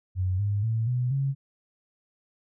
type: tone with pitch steps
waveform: sine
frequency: 92.5 / 102.04 / 112.57 / 124.19 / 137 Hz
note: F#2 / G#2 / A2 / B2 / C#3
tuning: 0 / -30 / +40 / +10 / -20 cents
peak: -23 dBFS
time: 0.15-1.35 s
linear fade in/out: 50 ms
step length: 240 ms
effects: none